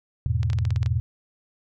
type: chord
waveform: sine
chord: E major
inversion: none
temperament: equal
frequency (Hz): 82.41 / 103.83 / 123.47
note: E2 / G#2 / B2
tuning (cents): 0 / 0 / 0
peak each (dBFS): -25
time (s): 0.26-1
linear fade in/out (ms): 0
type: clicks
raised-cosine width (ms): 0.2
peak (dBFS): -19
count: 9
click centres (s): 0.431 / 0.501 / 0.532 / 0.587 / 0.652 / 0.706 / 0.761 / 0.83 / 0.861
effects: none